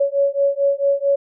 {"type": "beating tone pair", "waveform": "sine", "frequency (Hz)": [557, 561.5], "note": ["C#5", "C#5"], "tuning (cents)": [8, 22], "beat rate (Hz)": 4.5, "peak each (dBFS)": -18, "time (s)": [0, 1.16], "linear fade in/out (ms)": 10, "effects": []}